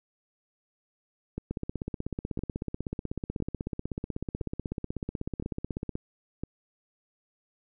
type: two click trains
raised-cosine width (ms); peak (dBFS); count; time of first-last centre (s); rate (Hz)
3; -19 / -20; 73 / 6; 1.51-5.954 / 1.38-6.436; 16.2 / 0.989
effects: none